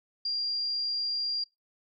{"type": "tone", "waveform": "sine", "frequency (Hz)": 4778, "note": "D8", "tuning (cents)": 29, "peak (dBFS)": -28, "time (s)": [0.25, 1.44], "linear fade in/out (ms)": 5, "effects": ["noise-tail reverb RT60 0.2 s tail -22 dB re dry"]}